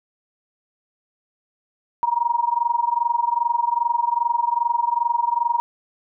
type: tone with amplitude modulation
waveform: sine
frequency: 947 Hz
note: A#5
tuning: 27 cents sharp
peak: -14 dBFS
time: 2.03-5.6 s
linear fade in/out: 0 ms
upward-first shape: sine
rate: 22.5 Hz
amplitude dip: 90%
effects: none